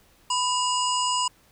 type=harmonic tone with a mistuned harmonic; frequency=997 Hz; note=B5; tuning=16 cents sharp; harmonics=1 / 3 / 5 / 7 / 8; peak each=-24 / -29 / -31 / -32 / -33 dBFS; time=0.3-1.28 s; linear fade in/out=5 ms; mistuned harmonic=3; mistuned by=-78 cents; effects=pink hiss -59 dBFS RMS until 1.51 s